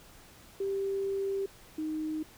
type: tone pair in turn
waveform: sine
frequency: 392 / 311.1 Hz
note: G4 / D#4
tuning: 0 / 0 cents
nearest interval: major third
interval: 400 cents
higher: first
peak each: -29 / -31 dBFS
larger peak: first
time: 0.6-1.46 / 1.78-2.23 s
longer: first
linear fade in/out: 5 ms
effects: pink hiss -55 dBFS RMS until 2.37 s